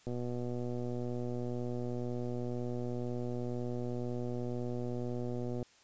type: click train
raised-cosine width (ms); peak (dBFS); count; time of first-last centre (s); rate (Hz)
2; -26; 679; 0.07-5.627; 122
effects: white hiss -63 dBFS RMS until 5.83 s + resampled to 16000 Hz